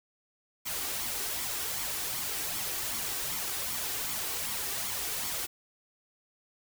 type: noise with flanger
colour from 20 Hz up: white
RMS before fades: -34 dBFS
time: 0.65-5.47 s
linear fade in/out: 20 ms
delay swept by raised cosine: 0.89 to 2.69 ms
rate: 2.6 Hz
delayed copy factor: +0.5
effects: none